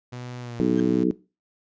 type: tone with pitch glide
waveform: sawtooth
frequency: 123.47 to 113.22 Hz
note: B2 to A2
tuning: 0 to +50 cents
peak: -30 dBFS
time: 0.12-1.04 s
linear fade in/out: 10 ms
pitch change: -150 cents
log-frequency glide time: 0.4-0.7 s
type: harmonic tone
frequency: 61.74 Hz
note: B1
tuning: in tune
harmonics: 3 / 4 / 5 / 6 / 7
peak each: -24 / -25 / -23 / -27 / -28 dBFS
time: 0.6-1.11 s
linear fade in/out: 0 ms
type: tone with exponential growth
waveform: 35% pulse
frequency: 1591 Hz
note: G6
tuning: 25 cents sharp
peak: -32 dBFS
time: 0.72-0.8 s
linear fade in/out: 0 ms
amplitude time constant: 16 ms
effects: noise-tail reverb RT60 0.3 s tail -19 dB re dry + resampled to 16000 Hz